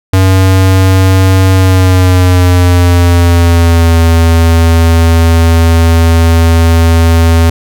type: tone with pitch glide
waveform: square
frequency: 94.6 to 82.83 Hz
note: F#2 to E2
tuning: +39 to +9 cents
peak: -4 dBFS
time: 0.13-7.5 s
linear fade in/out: 5 ms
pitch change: -230 cents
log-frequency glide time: 1.52-3.98 s
effects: none